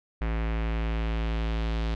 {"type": "tone with low-pass filter sweep", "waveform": "square", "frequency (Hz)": 55.5, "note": "A1", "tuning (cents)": 16, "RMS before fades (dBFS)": -28, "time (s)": [0.21, 1.95], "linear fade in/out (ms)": 5, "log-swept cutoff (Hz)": [2200, 3800], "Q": 1.7, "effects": []}